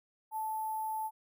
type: tone with sample-and-hold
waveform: sine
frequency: 874 Hz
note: A5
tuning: 12 cents flat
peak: -33 dBFS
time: 0.31-1.11 s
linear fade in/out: 50 ms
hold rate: 11025 Hz
effects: none